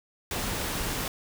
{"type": "noise", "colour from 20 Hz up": "pink", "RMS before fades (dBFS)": -31, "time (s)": [0.31, 1.08], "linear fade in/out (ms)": 2, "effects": []}